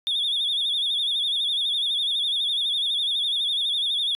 sine tone with vibrato, 3500 Hz, A7, 10 cents flat, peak -20 dBFS, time 0.07-4.15 s, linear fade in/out 0 ms, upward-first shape sine, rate 12 Hz, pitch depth 96 cents each way, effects tanh soft clip ceiling -19 dBFS

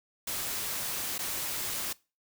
white noise with dropouts, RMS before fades -34 dBFS, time 0.27-1.93 s, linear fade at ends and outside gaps 5 ms, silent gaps 1.181-1.189 s, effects noise-tail reverb RT60 0.3 s tail -22 dB re dry

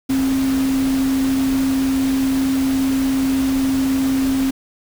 sine tone in noise, 266.7 Hz, C4, 33 cents sharp, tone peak -15 dBFS, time 0.09-4.51 s, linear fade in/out 10 ms, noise pink, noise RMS -29 dBFS, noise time 0.09-4.51 s, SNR +11 dB, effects none

